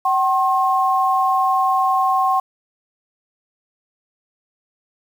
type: tone pair together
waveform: sine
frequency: 761 / 1071.3 Hz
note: F#5 / C6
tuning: +48 / +41 cents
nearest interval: tritone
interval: 593 cents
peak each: -17 dBFS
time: 0.05-2.4 s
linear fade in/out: 5 ms
effects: 7-bit